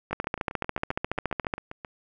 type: two click trains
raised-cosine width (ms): 0.5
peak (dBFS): -11 / -21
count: 21 / 14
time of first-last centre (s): 0.13-1.538 / 0.11-1.848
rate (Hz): 14.2 / 7.48
effects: none